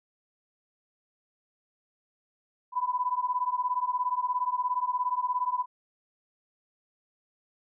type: beating tone pair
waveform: sine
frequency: 987.8 / 1004.8 Hz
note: B5 / B5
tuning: 0 / +30 cents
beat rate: 17 Hz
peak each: -29 dBFS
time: 2.72-5.66 s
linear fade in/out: 50 ms
effects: none